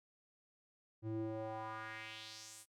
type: tone with band-pass filter sweep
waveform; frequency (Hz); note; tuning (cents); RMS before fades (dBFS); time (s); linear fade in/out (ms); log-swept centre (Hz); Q
square; 110; A2; 0; -45; 1.02-2.66; 50; 220 to 10000; 2.5
effects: noise-tail reverb RT60 0.1 s tail -25 dB re dry